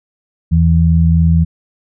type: tone pair together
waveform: sine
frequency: 81.39 / 164.81 Hz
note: E2 / E3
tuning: -21 / 0 cents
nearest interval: octave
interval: 1221 cents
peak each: -10 dBFS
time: 0.51-1.45 s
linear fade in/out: 20 ms
effects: none